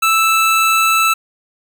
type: tone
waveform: 25% pulse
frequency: 1318.5 Hz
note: E6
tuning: in tune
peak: -7 dBFS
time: 0.02-1.14 s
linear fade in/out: 10 ms
effects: none